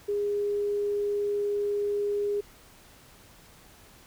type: tone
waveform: sine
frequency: 409.6 Hz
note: G#4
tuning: 24 cents flat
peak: -25 dBFS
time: 0.08-2.41 s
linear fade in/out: 10 ms
effects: pink hiss -54 dBFS RMS until 4.06 s